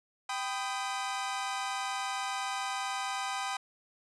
sawtooth chord, G augmented, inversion none, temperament equal with one note detuned, 784 / 1005 / 1244.5 Hz, G5 / B5 / D#6, 0 / +30 / 0 cents, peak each -32 / -34 / -35 dBFS, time 0.29-3.57 s, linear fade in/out 5 ms, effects resampled to 22050 Hz

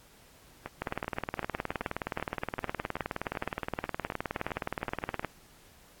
two click trains, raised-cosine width 0.5 ms, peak -16 / -21 dBFS, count 86 / 12, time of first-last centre 0.82-5.247 / 0.66-4.891 s, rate 19.2 / 2.6 Hz, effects pink hiss -58 dBFS RMS until 6 s + AAC 64 kbps

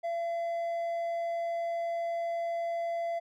sine tone with hard clipping, 678 Hz, E5, 49 cents sharp, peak -31 dBFS, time 0.03-3.2 s, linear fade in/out 20 ms, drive 3 dB, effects none

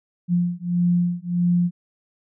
sine beating tone pair, 174.61 / 176.21 Hz, F3 / F3, 0 / +16 cents, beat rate 1.6 Hz, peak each -21 dBFS, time 0.28-1.71 s, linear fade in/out 50 ms, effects none

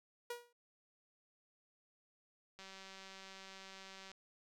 sawtooth tone with exponential decay, 480 Hz, B4, 49 cents flat, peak -35 dBFS, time 0.3-0.53 s, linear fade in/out 5 ms, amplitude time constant 49 ms
click train, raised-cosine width 0.2 ms, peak -36 dBFS, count 294, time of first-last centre 2.59-4.116 s, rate 192 Hz
effects none

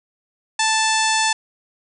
harmonic tone with a mistuned harmonic, 880 Hz, A5, in tune, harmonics 1 / 2 / 3 / 4 / 5 / 6 / 7 / 8 / 9 / 10, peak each -20 / -23 / -25 / -26 / -27 / -28 / -28 / -29 / -30 / -30 dBFS, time 0.59-1.33 s, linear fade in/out 5 ms, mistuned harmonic 10, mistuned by +34 cents, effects none

